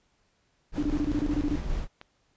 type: noise with tremolo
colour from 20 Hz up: brown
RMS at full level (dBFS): -30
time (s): 0.72-1.88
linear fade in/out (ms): 50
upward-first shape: square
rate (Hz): 5.1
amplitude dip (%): 25
type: tone bursts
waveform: sine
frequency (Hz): 295.7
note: D4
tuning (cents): +12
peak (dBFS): -24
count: 11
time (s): 0.78-1.556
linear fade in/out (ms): 0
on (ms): 46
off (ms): 27
type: click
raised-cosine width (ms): 0.3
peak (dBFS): -27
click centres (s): 2.014
effects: pink hiss -70 dBFS RMS until 2.36 s + resampled to 16000 Hz